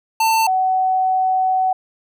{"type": "tone pair in turn", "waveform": ["square", "sine"], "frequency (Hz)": [893, 750.9], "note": ["A5", "F#5"], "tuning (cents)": [25, 25], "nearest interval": "minor third", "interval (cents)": 300, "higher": "first", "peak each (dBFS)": -14, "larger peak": "neither", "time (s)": [[0.2, 0.47], [0.47, 1.73]], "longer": "second", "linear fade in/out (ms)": 5, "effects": []}